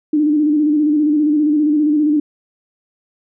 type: tone with vibrato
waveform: sine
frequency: 300.2 Hz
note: D4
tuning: 38 cents sharp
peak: -11 dBFS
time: 0.13-2.2 s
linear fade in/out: 5 ms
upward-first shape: square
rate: 15 Hz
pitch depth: 44 cents each way
effects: none